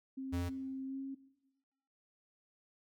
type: tone with pitch glide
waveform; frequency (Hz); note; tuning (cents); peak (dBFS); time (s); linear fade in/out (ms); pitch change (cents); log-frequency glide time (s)
sine; 265.7 to 270.3; C4 to C#4; +27 to -44; -39; 0.17-1.15; 10; +29; 0.86-0.97
type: tone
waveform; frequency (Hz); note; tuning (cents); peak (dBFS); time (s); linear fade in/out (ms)
square; 87.2; F2; -2; -36; 0.32-0.5; 20
effects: noise-tail reverb RT60 1.0 s tail -18 dB re dry